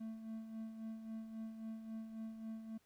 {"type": "tone with tremolo", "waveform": "triangle", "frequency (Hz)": 222.2, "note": "A3", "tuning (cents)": 17, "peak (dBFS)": -40, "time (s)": [0, 2.78], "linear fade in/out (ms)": 10, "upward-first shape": "sine", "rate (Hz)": 3.7, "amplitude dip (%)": 55, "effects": ["pink hiss -75 dBFS RMS until 2.85 s"]}